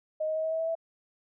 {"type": "tone with pitch steps", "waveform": "sine", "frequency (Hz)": [622.3, 628.1, 633.9, 639.8, 645.7, 651.7, 657.8], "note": ["D#5", "D#5", "D#5", "D#5", "E5", "E5", "E5"], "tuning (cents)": [0, 16, 32, 48, -36, -20, -4], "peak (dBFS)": -27, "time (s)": [0.2, 0.753], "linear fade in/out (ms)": 10, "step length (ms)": 79, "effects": []}